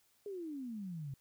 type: exponential sweep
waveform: sine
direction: down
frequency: 420 to 130.81 Hz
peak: -40 dBFS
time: 0.26-1.14 s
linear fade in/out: 2 ms
effects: white hiss -72 dBFS RMS until 1.2 s